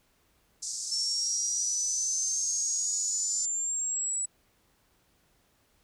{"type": "band-pass noise", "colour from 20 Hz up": "pink", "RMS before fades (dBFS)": -36, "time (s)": [0.62, 3.46], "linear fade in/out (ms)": 10, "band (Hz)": [5200, 8300], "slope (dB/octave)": 48}
{"type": "exponential sweep", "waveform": "sine", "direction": "up", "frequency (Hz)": [5390, 7902], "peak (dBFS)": -28, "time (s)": [0.91, 4.26], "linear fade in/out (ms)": 10}
{"effects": ["pink hiss -68 dBFS RMS until 5.83 s"]}